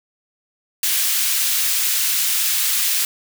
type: high-pass noise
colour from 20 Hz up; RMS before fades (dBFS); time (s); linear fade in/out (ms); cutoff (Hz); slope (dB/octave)
white; -19; 0.83-3.05; 2; 2000; 12
effects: none